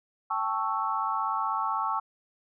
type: chord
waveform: sine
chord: A dominant seventh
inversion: third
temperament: equal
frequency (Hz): 784 / 880 / 1108.7 / 1318.5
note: G5 / A5 / C#6 / E6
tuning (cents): 0 / 0 / 0 / 0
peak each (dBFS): -35 / -31 / -30 / -32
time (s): 0.3-2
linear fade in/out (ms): 10
effects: none